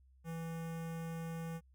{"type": "tone with notch filter", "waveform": "square", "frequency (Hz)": 164.81, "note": "E3", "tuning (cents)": 0, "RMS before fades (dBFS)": -42, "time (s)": [0.24, 1.61], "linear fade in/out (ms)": 50, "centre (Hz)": 4200, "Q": 1.1, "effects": ["added 65 Hz sine -62 dBFS peak until 1.74 s"]}